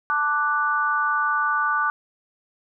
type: chord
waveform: sine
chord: D major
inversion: second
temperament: equal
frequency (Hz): 880 / 1174.7 / 1480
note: A5 / D6 / F#6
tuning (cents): 0 / 0 / 0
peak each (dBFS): -28 / -22 / -23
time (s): 0.1-1.9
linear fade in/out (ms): 0
effects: none